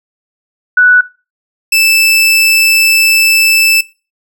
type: tone pair in turn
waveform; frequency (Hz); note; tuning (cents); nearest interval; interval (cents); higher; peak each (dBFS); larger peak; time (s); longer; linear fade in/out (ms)
sine / sawtooth; 1480 / 2637; F#6 / E7; 0 / 0; minor seventh; 1000; second; -3; neither; 0.77-1.01 / 1.72-3.81; second; 5
effects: noise-tail reverb RT60 0.3 s tail -19 dB re dry